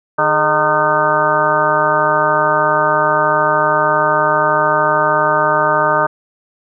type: harmonic tone with a mistuned harmonic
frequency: 152.8 Hz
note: D#3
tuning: 31 cents flat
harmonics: 1 / 2 / 3 / 4 / 5 / 6 / 7 / 8 / 9 / 10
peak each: -27 / -28 / -24 / -17 / -26 / -17 / -25 / -16 / -27 / -19 dBFS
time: 0.18-6.07 s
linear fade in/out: 10 ms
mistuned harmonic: 3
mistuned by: -140 cents
effects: none